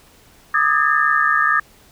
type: tone cluster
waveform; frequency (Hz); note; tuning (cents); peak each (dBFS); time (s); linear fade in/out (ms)
sine; 1202 / 1263 / 1651 / 1796; D6 / D#6 / G#6 / A6; +40 / +26 / -11 / +35; -19; 0.54-1.6; 5
effects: pink hiss -50 dBFS RMS until 1.91 s